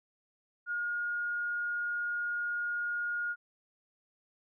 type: tone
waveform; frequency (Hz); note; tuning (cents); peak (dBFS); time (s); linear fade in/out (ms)
sine; 1429; F6; +39; -31; 0.66-3.36; 50
effects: none